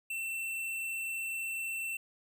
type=tone; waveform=square; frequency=2688 Hz; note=E7; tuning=33 cents sharp; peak=-35 dBFS; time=0.1-1.97 s; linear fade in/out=5 ms; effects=none